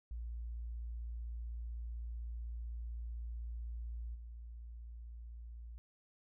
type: tone with level steps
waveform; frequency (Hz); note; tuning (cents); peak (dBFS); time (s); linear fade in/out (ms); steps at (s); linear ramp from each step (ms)
sine; 57.9; A#1; -11; -40 / -46; 0.11-5.78; 0; 4.14; 20
effects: none